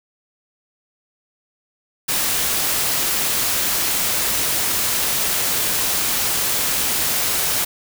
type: noise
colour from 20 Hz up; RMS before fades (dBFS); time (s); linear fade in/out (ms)
white; -20; 2.08-7.65; 10
effects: none